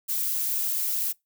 violet noise, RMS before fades -27 dBFS, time 0.08-1.13 s, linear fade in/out 20 ms, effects noise-tail reverb RT60 0.2 s tail -25 dB re dry

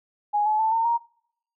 sine tone with pitch steps, 830.6 / 855.9 / 882 / 908.9 / 936.6 Hz, G#5 / A5 / A5 / A#5 / A#5, 0 / -48 / +4 / -44 / +8 cents, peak -19 dBFS, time 0.33-0.98 s, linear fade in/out 20 ms, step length 130 ms, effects noise-tail reverb RT60 0.7 s tail -26 dB re dry

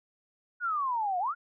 sine exponential two-way sweep, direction down then up, 1485 to 699 to 1485 Hz, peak -27 dBFS, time 0.6-1.35 s, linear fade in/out 50 ms, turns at 1.19 s, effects none

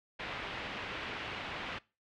white low-pass noise, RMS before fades -41 dBFS, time 0.19-1.79 s, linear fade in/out 10 ms, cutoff 3000 Hz, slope 24 dB/octave, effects noise-tail reverb RT60 0.3 s tail -22 dB re dry

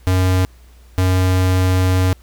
square tone pair in turn, 92.5 / 92.5 Hz, F#2 / F#2, 0 / 0 cents, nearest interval unison, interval 0 cents, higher neither, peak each -13 dBFS, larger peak neither, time 0.07-0.45 / 0.98-2.13 s, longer second, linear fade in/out 0 ms, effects added 60 Hz sine -42 dBFS peak until 2.22 s + pink hiss -53 dBFS RMS until 2.22 s

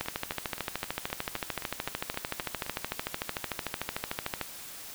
two click trains, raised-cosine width 0.3 ms, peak -22 / -14 dBFS, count 11 / 60, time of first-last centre 0.06-2.664 / 0.01-4.413 s, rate 3.84 / 13.4 Hz, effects white hiss -44 dBFS RMS until 4.94 s

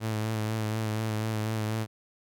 sawtooth tone with vibrato, 109.3 Hz, A2, 11 cents flat, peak -24 dBFS, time 0-1.87 s, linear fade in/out 50 ms, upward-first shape sine, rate 4.1 Hz, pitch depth 31 cents each way, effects none

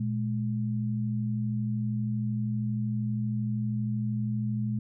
sine tone pair together, 118.64 / 211.4 Hz, A#2 / G#3, +31 / +31 cents, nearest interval minor seventh, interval 1000 cents, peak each -29 / -30 dBFS, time 0-4.79 s, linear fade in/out 5 ms, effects none

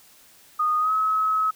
sine tone with pitch glide, 1234 to 1283.4 Hz, D#6 to E6, -15 to -47 cents, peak -19 dBFS, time 0.59-1.51 s, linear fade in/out 10 ms, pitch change +68 cents, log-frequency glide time 0.79-0.92 s, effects white hiss -53 dBFS RMS until 1.55 s

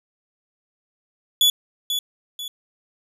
40% pulse tone with echo, 3425 Hz, A7, 47 cents flat, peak -12 dBFS, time 1.41-1.5 s, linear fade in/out 2 ms, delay 490 ms, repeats 2, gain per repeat -8 dB, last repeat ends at 2.48 s, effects none

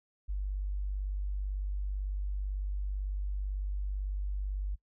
sine tone, 49 Hz, G1, in tune, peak -31 dBFS, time 0.28-4.76 s, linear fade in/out 20 ms, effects noise-tail reverb RT60 0.1 s tail -24 dB re dry

